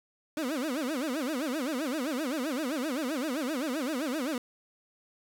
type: tone with vibrato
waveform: 30% pulse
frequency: 280.1 Hz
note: C#4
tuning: 18 cents sharp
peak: -27 dBFS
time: 0.37-4.38 s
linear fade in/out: 2 ms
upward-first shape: sine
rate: 7.7 Hz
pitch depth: 260 cents each way
effects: none